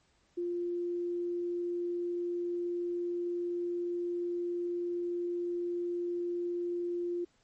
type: tone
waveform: sine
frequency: 349.2 Hz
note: F4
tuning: in tune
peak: -31 dBFS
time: 0.37-7.25 s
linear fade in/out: 10 ms
effects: pink hiss -70 dBFS RMS until 7.43 s + MP3 32 kbps